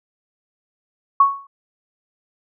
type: tone with exponential decay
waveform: sine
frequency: 1108.7 Hz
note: C#6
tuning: in tune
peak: -6 dBFS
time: 1.2-1.47 s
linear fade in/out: 5 ms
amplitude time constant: 58 ms
effects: none